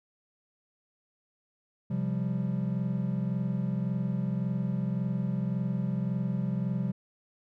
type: chord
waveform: triangle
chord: C suspended fourth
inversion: none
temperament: just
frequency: 130.81 / 174.42 / 196.22 Hz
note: C3 / F3 / G3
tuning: 0 / -2 / +2 cents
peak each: -30 dBFS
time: 1.9-6.92 s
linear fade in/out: 10 ms
effects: none